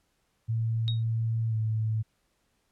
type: tone with pitch glide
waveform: sine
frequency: 113.3 to 109.95 Hz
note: A#2 to A2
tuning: -49 to -1 cents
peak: -25 dBFS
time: 0.48-2.03 s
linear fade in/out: 20 ms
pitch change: -52 cents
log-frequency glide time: 1.48-1.55 s
type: tone with exponential decay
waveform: sine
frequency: 3770 Hz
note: A#7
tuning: 19 cents sharp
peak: -28 dBFS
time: 0.88-1.03 s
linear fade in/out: 0 ms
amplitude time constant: 32 ms
effects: pink hiss -73 dBFS RMS until 2.71 s + low-pass 12000 Hz 12 dB/octave